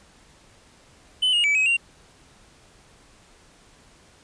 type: tone with pitch steps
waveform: triangle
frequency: 3022 / 2862 / 2299 / 2544 / 2764 Hz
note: F#7 / F7 / D7 / D#7 / F7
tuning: +36 / +42 / -37 / +38 / -19 cents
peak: -16 dBFS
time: 1.22-1.77 s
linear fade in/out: 10 ms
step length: 110 ms
effects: pink hiss -54 dBFS RMS until 4.23 s + resampled to 22050 Hz